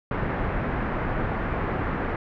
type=low-pass noise; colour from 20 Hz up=pink; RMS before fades=-27 dBFS; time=0.11-2.16 s; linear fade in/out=2 ms; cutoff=1900 Hz; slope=24 dB/octave; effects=none